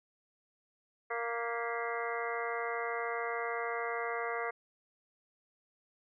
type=harmonic tone with a mistuned harmonic; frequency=233.1 Hz; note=A#3; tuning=in tune; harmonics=2 / 3 / 4 / 5 / 6 / 7 / 8 / 9; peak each=-38 / -40 / -45 / -40 / -44 / -44 / -43 / -44 dBFS; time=1.1-4.51 s; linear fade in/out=10 ms; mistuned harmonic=8; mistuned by=+80 cents; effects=none